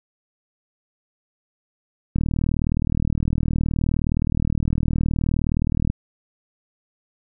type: click train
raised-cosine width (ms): 5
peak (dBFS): -9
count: 148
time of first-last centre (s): 2.16-5.9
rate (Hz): 39.3
effects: none